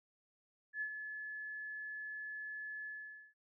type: tone with ADSR envelope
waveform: sine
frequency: 1717 Hz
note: A6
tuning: 43 cents flat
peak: -35 dBFS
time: 0.73-3.34 s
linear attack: 82 ms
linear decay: 77 ms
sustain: -7 dB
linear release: 480 ms
effects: none